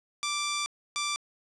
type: tone pair in turn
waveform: 10% pulse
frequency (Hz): 1174.7 / 1174.7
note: D6 / D6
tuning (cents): 0 / 0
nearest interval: unison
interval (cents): 0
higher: neither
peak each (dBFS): -20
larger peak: neither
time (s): 0.23-0.66 / 0.96-1.16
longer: first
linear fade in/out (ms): 0
effects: resampled to 22050 Hz + 9-bit